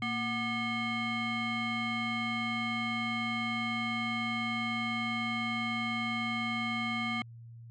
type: tone with frequency modulation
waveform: sine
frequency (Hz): 1200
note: D6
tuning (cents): +37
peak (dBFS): -29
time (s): 0.02-7.22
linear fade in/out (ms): 2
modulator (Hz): 970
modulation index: 1.7
effects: tanh soft clip ceiling -27 dBFS + added 116 Hz sine -46 dBFS peak until 7.7 s